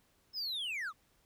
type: linear sweep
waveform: triangle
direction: down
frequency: 5274 to 1093 Hz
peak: -34 dBFS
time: 0.33-0.93 s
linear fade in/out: 50 ms
effects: pink hiss -71 dBFS RMS until 1.25 s